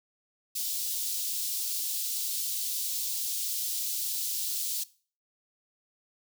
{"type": "high-pass noise", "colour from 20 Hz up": "white", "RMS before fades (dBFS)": -32, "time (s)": [0.55, 4.84], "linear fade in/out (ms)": 10, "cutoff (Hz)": 3600, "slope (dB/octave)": 24, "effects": ["noise-tail reverb RT60 0.4 s tail -19 dB re dry"]}